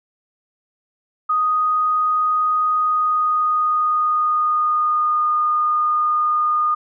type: tone with pitch glide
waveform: sine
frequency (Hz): 1244.5 to 1223.1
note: D#6 to D#6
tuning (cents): 0 to -30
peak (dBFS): -15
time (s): 1.29-6.75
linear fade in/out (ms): 10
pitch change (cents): -30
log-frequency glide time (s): 2.74-5.31
effects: none